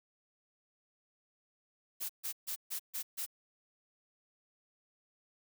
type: noise bursts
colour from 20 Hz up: blue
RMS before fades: -38 dBFS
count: 6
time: 2-3.264 s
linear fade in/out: 20 ms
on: 94 ms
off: 140 ms
effects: none